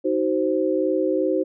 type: chord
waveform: sine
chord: C diminished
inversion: first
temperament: just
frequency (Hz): 314 / 376.7 / 523.3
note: Eb4 / Gb4 / C5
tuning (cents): +16 / +31 / 0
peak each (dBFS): -23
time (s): 0.04-1.44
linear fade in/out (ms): 20
effects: none